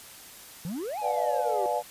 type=exponential two-way sweep; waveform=triangle; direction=up then down; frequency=154.8 to 863 to 372.2 Hz; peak=-29 dBFS; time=0.65-1.66 s; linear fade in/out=0 ms; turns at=0.99 s
type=chord; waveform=sine; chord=B diminished seventh; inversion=none; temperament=just; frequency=493.9 / 592.7 / 711.2 / 853.4 Hz; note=B4 / D5 / F5 / Ab5; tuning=0 / +16 / +31 / +47 cents; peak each=-32 / -30 / -30 / -30 dBFS; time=1.01-1.83 s; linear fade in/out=50 ms
effects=white hiss -47 dBFS RMS until 1.9 s + resampled to 32000 Hz